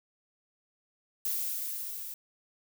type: noise with level ramp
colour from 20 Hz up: violet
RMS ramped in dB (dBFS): -31 to -41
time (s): 1.25-2.14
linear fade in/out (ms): 2
effects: none